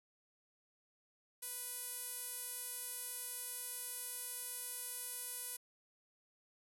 sawtooth tone with band-pass filter, 493.9 Hz, B4, in tune, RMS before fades -45 dBFS, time 1.42-5.57 s, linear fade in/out 10 ms, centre 11000 Hz, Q 3.4, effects none

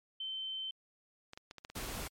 sine tone, 3089 Hz, G7, 26 cents flat, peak -37 dBFS, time 0.2-0.71 s, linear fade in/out 5 ms
clicks, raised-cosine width 0.2 ms, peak -30 dBFS, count 8, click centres 1.334 / 1.375 / 1.511 / 1.583 / 1.649 / 1.7 / 1.778 / 1.85 s
pink noise, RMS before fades -41 dBFS, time 1.75-2.08 s, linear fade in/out 10 ms
effects MP3 64 kbps

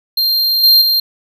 square tone with level steps, 4186 Hz, C8, in tune, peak -12 / -6 / -11 dBFS, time 0.17-1 s, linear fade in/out 5 ms, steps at 0.63 / 0.81 s, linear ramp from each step 10 ms, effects none

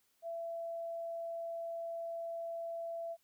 sine tone, 670 Hz, E5, 28 cents sharp, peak -38 dBFS, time 0.22-3.17 s, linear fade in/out 50 ms, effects white hiss -75 dBFS RMS until 3.23 s

